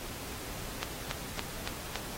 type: click train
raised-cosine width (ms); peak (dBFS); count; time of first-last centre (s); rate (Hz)
0.2; -14; 5; 0.83-1.957; 3.55
effects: pink hiss -42 dBFS RMS until 2.17 s + AAC 48 kbps